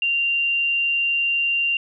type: tone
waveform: sine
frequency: 2776 Hz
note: F7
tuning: 11 cents flat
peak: -18 dBFS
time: 0.02-1.77 s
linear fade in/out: 2 ms
effects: none